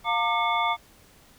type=tone cluster; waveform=sine; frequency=703 / 914 / 1192 / 2180 / 3481 Hz; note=F5 / A#5 / D6 / C#7 / A7; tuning=+11 / -34 / +25 / -29 / -19 cents; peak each=-29 / -26 / -27 / -29 / -33 dBFS; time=0.04-0.77 s; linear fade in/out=50 ms; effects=pink hiss -55 dBFS RMS until 1.38 s